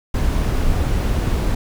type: noise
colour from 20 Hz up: brown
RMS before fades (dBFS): -18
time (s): 0.14-1.55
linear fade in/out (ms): 5
effects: none